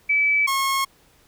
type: tone pair in turn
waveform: sine / sawtooth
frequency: 2301 / 1085.9 Hz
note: D7 / C#6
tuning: -36 / -36 cents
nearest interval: octave + minor second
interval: 1300 cents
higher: first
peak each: -16 dBFS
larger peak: neither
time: 0.09-0.47 / 0.47-0.85 s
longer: neither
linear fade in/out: 10 ms
effects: pink hiss -57 dBFS RMS until 1.27 s